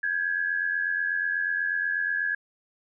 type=tone pair together; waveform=sine; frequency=1599.8 / 1688 Hz; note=G6 / G#6; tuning=+35 / +28 cents; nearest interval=minor second; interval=93 cents; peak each=-29 / -26 dBFS; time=0.03-2.35 s; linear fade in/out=5 ms; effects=none